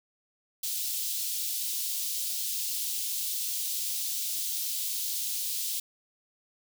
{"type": "high-pass noise", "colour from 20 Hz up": "white", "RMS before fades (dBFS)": -32, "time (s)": [0.63, 5.8], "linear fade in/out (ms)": 5, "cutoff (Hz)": 3300, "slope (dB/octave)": 24, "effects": []}